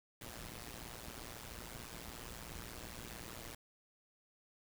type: noise with amplitude modulation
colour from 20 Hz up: pink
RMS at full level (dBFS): -45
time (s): 0.21-3.55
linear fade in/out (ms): 5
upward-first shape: sine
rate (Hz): 117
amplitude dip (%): 90
effects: none

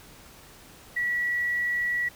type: tone with quantisation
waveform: sine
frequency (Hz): 1938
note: B6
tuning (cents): -33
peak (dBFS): -24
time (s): 0.96-2.09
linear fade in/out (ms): 10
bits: 9
effects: pink hiss -50 dBFS RMS until 2.15 s

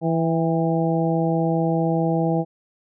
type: harmonic tone with a mistuned harmonic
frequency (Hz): 164.81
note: E3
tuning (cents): 0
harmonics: 1 / 2 / 3 / 4 / 5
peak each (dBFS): -21 / -24 / -26 / -27 / -28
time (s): 0.01-2.45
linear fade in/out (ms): 50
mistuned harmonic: 5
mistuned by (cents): -37
effects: none

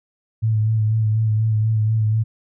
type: tone with vibrato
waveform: sine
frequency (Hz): 109.4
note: A2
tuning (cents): -9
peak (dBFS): -15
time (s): 0.42-2.24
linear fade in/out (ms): 20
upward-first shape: sine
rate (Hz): 4.1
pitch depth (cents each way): 32
effects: none

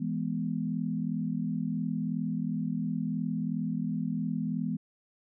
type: chord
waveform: sine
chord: E major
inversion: none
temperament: equal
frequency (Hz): 164.81 / 207.7 / 246.9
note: E3 / G#3 / B3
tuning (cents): 0 / 0 / 0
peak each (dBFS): -33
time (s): 0-4.77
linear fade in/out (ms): 10
effects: none

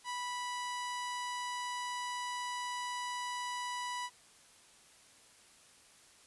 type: tone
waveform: sawtooth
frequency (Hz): 984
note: B5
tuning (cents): -7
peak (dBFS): -33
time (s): 0.04-4.1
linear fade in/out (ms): 50
effects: white hiss -61 dBFS RMS until 6.26 s + resampled to 24000 Hz

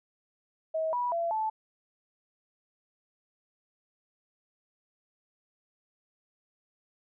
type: tone with pitch steps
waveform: sine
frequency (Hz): 639 / 976 / 677 / 873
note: D#5 / B5 / E5 / A5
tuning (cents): +46 / -21 / +46 / -14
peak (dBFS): -27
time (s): 0.74-1.5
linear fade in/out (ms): 10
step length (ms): 190
effects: none

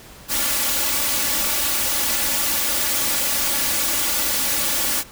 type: noise with comb filter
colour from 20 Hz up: white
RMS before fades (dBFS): -21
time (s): 0.28-5.04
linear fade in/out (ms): 50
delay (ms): 3.5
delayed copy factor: +1
effects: pink hiss -43 dBFS RMS until 5.11 s

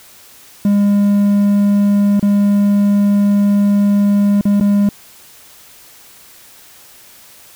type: tone with dropouts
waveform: triangle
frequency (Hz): 202.9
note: G#3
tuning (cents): -40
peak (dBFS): -7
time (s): 0.65-4.89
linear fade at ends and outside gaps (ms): 2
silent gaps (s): 2.196-2.227 / 4.411-4.453 / 4.6-4.609
effects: white hiss -42 dBFS RMS until 7.55 s

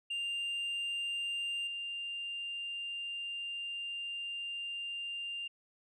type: tone with level steps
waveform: sine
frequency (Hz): 2794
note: F7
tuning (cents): 0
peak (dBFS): -31 / -36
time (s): 0.1-5.48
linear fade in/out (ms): 10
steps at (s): 1.67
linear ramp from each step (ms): 5
effects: tanh soft clip ceiling -33 dBFS

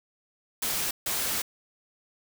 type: noise bursts at uneven times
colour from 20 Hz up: white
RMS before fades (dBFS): -29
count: 2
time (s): 0.62-0.91 / 1.06-1.42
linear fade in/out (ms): 5
effects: none

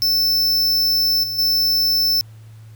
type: tone with level steps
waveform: square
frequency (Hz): 5300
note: E8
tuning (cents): +9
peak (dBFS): -15 / -23 / -15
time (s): 0.02-2.21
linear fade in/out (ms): 0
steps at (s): 1.23 / 1.38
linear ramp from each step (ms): 10
effects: added 110 Hz sine -38 dBFS peak until 2.75 s + pink hiss -55 dBFS RMS until 2.75 s

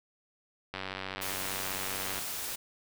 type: click train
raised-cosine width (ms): 0.3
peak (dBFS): -20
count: 139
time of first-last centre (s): 0.74-2.19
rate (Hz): 95.2
type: noise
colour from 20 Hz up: white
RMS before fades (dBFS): -37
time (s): 1.21-2.56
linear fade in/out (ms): 10
effects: none

